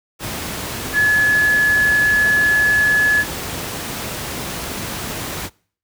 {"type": "tone in noise", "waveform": "sine", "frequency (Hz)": 1706, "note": "G#6", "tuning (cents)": 46, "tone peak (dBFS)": -11, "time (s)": [0.93, 3.25], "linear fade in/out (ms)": 50, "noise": "pink", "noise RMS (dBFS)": -26, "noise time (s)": [0.19, 5.5], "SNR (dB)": 12, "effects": ["noise-tail reverb RT60 0.5 s tail -25 dB re dry", "high-pass 60 Hz 12 dB/octave"]}